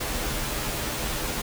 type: noise with comb filter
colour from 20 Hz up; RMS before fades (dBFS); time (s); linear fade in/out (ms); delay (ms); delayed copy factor
pink; -29; 0-1.42; 10; 11; -0.7
effects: none